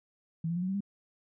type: tone with pitch steps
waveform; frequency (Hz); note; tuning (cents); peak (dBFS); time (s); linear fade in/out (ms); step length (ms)
sine; 163.4 / 170.24 / 177.37 / 184.79 / 192.53 / 200.6; E3 / F3 / F3 / F#3 / G3 / G3; -15 / -44 / +27 / -2 / -31 / +40; -29; 0.44-0.806; 5; 61
effects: none